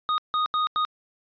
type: tone bursts at uneven times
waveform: square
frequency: 1241 Hz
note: D#6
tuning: 5 cents flat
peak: -22 dBFS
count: 4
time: 0.09-0.18 / 0.34-0.46 / 0.54-0.67 / 0.76-0.85 s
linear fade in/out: 0 ms
effects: resampled to 11025 Hz